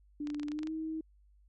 sine tone with pitch glide, 294.6 to 317.6 Hz, D4 to D#4, +6 to +36 cents, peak -34 dBFS, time 0.2-1.01 s, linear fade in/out 5 ms, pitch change +130 cents, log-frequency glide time 0.48-0.71 s
clicks, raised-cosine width 0.2 ms, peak -29 dBFS, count 10, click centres 0.272 / 0.302 / 0.346 / 0.397 / 0.432 / 0.484 / 0.518 / 0.59 / 0.632 / 0.672 s
effects added 50 Hz sine -60 dBFS peak until 1.48 s + MP3 48 kbps

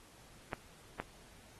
clicks, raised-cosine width 0.5 ms, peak -22 dBFS, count 2, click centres 0.532 / 1 s, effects pink hiss -60 dBFS RMS until 1.59 s + AAC 32 kbps

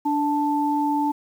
sine tone pair together, 292.4 / 880 Hz, D4 / A5, -7 / 0 cents, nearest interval octave + perfect fifth, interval 1907 cents, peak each -22 dBFS, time 0.05-1.12 s, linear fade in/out 10 ms, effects 8-bit

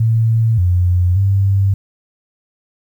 sine tone with pitch steps, 113.1 / 89.4 / 98 Hz, A2 / F2 / G2, +48 / +41 / 0 cents, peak -10 dBFS, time 0-1.74 s, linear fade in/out 5 ms, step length 580 ms, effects 8-bit

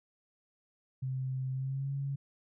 sine tone with pitch glide, 130.81 to 138.59 Hz, C3 to C#3, 0 to 0 cents, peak -32 dBFS, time 1.02-2.16 s, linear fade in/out 10 ms, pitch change +100 cents, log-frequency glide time 1.52-1.92 s, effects none

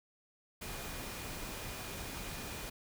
sine tone in noise, 2441 Hz, D#7, 34 cents flat, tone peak -54 dBFS, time 0.61-2.7 s, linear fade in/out 10 ms, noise pink, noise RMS -43 dBFS, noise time 0.61-2.7 s, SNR -14 dB, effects none

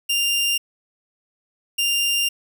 sawtooth tone pair in turn, 2794 / 2794 Hz, F7 / F7, 0 / 0 cents, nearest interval unison, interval 0 cents, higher neither, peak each -15 dBFS, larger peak neither, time 0.09-0.58 / 1.78-2.29 s, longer second, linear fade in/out 10 ms, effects none

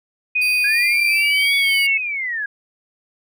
sine tone with pitch glide, 2489 to 2205 Hz, D#7 to C#7, 0 to -10 cents, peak -15 dBFS, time 0.35-1.98 s, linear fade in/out 10 ms, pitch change -210 cents, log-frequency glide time 0.57-1.67 s
sawtooth tone with tremolo, 4699 Hz, D8, in tune, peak -21 dBFS, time 0.41-1.87 s, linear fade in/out 10 ms, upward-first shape sine, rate 3.1 Hz, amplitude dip 25%
sine linear two-way sweep, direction up then down, 1615 to 3422 to 1615 Hz, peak -21 dBFS, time 0.64-2.46 s, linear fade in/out 5 ms, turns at 1.56 s
effects none

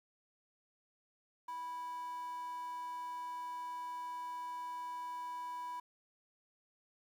square tone with high-pass filter, 328.1 Hz, E4, 8 cents flat, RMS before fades -43 dBFS, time 1.48-5.8 s, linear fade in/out 5 ms, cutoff 960 Hz, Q 9.4, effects 12-bit

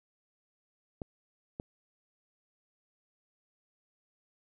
clicks, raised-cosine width 2 ms, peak -24 dBFS, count 2, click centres 1.018 / 1.599 s, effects none

